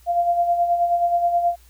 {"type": "tone with tremolo", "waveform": "sine", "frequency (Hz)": 694, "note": "F5", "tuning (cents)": -11, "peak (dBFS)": -14, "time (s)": [0.06, 1.56], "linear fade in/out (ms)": 50, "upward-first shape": "sine", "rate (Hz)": 9.4, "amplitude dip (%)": 55, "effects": ["added 60 Hz sine -49 dBFS peak until 1.69 s", "white hiss -56 dBFS RMS until 1.69 s"]}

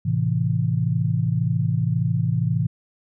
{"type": "chord", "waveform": "sine", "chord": "A minor", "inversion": "none", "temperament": "equal with one note detuned", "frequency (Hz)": [110, 131.87, 164.81], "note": ["A2", "C3", "E3"], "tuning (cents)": [0, 14, 0], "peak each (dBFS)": -23, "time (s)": [0.05, 2.67], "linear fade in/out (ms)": 10, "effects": []}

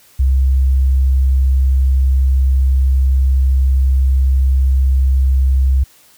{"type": "tone", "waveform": "sine", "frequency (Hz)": 66.1, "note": "C2", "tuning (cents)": 18, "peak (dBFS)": -9, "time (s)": [0.19, 5.84], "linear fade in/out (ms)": 10, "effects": ["white hiss -48 dBFS RMS until 6.17 s"]}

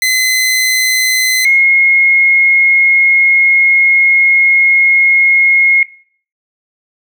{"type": "tone pair in turn", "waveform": ["sawtooth", "sine"], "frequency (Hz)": [2040, 2156], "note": ["C7", "C#7"], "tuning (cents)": [-44, -49], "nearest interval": "minor second", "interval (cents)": 95, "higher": "second", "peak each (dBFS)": -6, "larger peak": "neither", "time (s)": [[0.02, 1.45], [1.45, 5.83]], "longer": "second", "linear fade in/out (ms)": 2, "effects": ["noise-tail reverb RT60 0.5 s tail -18 dB re dry"]}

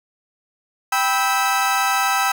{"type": "chord", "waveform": "30% pulse", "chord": "E minor", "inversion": "first", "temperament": "equal with one note detuned", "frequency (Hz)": [784, 987.8, 1302.6], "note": ["G5", "B5", "E6"], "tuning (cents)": [0, 0, -21], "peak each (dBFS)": [-18, -21, -18], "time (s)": [0.92, 2.32], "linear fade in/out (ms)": 5, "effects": []}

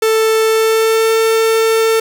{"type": "tone with pitch glide", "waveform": "45% pulse", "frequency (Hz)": [442.4, 447.8], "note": ["A4", "A4"], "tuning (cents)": [9, 30], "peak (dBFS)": -10, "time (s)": [0.02, 2], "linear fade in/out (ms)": 5, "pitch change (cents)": 21, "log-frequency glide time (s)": [0.44, 1.14], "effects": []}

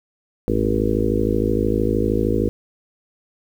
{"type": "harmonic tone with a mistuned harmonic", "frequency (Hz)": 53.1, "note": "G#1", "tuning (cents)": 39, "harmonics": [1, 2, 4, 5, 6, 7, 8, 9], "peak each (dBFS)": [-25, -25, -25, -25, -25, -25, -25, -25], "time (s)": [0.48, 2.49], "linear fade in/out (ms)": 0, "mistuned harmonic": 1, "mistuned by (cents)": -78, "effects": ["8-bit"]}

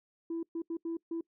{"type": "tone bursts at uneven times", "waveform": "sine", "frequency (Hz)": 332.2, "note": "E4", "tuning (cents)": 13, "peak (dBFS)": -31, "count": 5, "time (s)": [[0.3, 0.43], [0.55, 0.62], [0.7, 0.77], [0.85, 0.97], [1.11, 1.21]], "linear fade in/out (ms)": 5, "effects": ["noise-tail reverb RT60 0.1 s tail -23 dB re dry", "tanh soft clip ceiling -30 dBFS"]}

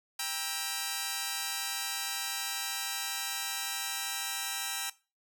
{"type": "chord", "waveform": "5% pulse", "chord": "E diminished", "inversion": "first", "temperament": "just", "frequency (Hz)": [791.1, 949.3, 1318.5], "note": ["G5", "Bb5", "E6"], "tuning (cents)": [16, 31, 0], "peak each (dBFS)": [-25, -26, -27], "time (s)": [0.19, 4.9], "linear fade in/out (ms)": 5, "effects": ["noise-tail reverb RT60 0.3 s tail -19 dB re dry"]}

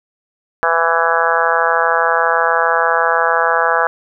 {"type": "harmonic tone", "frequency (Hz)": 166.2, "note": "E3", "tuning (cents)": 15, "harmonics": [3, 4, 5, 6, 7, 8, 9, 10], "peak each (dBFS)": [-20, -20, -20, -20, -20, -20, -20, -20], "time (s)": [0.63, 3.87], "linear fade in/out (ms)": 0, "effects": []}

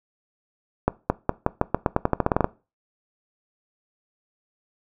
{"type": "accelerating click train", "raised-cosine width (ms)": 1, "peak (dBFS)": -4, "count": 16, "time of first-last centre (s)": [0.88, 2.444], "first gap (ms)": 220, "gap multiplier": 0.88, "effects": ["noise-tail reverb RT60 0.3 s tail -20 dB re dry"]}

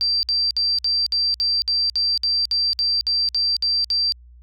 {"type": "tone bursts", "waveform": "sine", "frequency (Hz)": 4699, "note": "D8", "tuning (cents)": 0, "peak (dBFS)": -17, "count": 15, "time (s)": [0.01, 4.122], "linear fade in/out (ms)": 0, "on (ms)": 220, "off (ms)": 58, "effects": ["added 60 Hz sine -43 dBFS peak until 4.42 s"]}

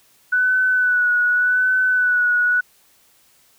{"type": "tone with vibrato", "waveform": "sine", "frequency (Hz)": 1486, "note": "F#6", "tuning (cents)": 7, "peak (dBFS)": -14, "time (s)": [0.32, 2.61], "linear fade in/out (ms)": 10, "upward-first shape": "sine", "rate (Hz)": 0.86, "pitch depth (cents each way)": 31, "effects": ["white hiss -56 dBFS RMS until 3.58 s"]}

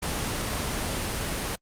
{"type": "noise", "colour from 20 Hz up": "pink", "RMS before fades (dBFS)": -29, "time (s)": [0.02, 1.56], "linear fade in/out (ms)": 10, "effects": ["low-pass 12000 Hz 12 dB/octave", "Opus 24 kbps"]}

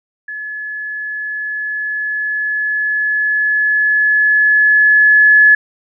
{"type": "tone with level ramp", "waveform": "sine", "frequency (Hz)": 1709, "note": "G#6", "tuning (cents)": 49, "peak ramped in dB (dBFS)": [-23, -4], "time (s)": [0.28, 5.55], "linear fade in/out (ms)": 5, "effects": []}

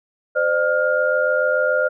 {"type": "tone cluster", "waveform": "sine", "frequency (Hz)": [516, 603, 1412], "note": ["C5", "D5", "F6"], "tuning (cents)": [-24, 46, 19], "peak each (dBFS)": -20, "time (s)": [0.35, 1.89], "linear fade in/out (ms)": 20, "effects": []}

